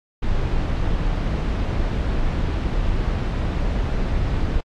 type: noise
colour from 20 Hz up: brown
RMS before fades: -21 dBFS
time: 0.22-4.61 s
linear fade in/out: 10 ms
effects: low-pass 4000 Hz 12 dB/octave + AAC 64 kbps